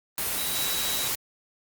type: tone in noise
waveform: sine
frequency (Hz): 3887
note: B7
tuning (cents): -28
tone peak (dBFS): -32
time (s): 0.38-1.08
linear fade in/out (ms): 0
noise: white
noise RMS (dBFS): -28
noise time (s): 0.18-1.15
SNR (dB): -7
effects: Opus 32 kbps